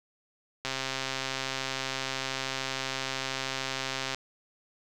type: click train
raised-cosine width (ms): 0.2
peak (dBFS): -14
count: 466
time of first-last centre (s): 0.65-4.146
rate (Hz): 133
effects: none